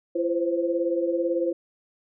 sine tone cluster, 339.5 / 510 / 528 Hz, F4 / C5 / C5, -49 / -44 / +16 cents, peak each -25 / -28 / -27 dBFS, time 0.15-1.53 s, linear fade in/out 10 ms, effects none

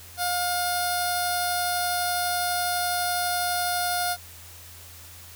10% pulse tone with notch filter, 712 Hz, F5, 33 cents sharp, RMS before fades -26 dBFS, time 0.17-4.17 s, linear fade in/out 50 ms, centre 2500 Hz, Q 0.57, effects added 86 Hz sine -48 dBFS peak until 5.35 s + white hiss -46 dBFS RMS until 5.35 s

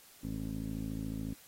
15% pulse tone with low-pass filter, 54 Hz, A1, 32 cents flat, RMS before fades -38 dBFS, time 0.23-1.34 s, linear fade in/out 10 ms, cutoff 280 Hz, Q 4.6, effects white hiss -58 dBFS RMS until 1.47 s + AAC 48 kbps

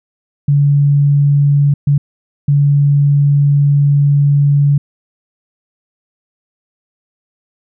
sine tone bursts at uneven times, 143 Hz, D3, 46 cents flat, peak -7 dBFS, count 3, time 0.48-1.74 / 1.87-1.98 / 2.48-4.78 s, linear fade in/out 5 ms, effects none

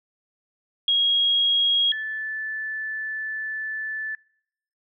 sine tone pair in turn, 3286 / 1748.8 Hz, G#7 / A6, -19 / -11 cents, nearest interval major seventh, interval 1092 cents, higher first, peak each -17 / -27 dBFS, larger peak first, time 0.88-1.92 / 1.92-4.15 s, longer second, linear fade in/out 2 ms, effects noise-tail reverb RT60 0.7 s tail -24 dB re dry

